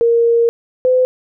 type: tone pair in turn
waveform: sine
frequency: 466.2 / 508.9 Hz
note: A#4 / C5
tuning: 0 / -48 cents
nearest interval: major second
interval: 152 cents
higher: second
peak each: -9 dBFS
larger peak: neither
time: 0.01-0.49 / 0.85-1.05 s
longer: first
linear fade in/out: 0 ms
effects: none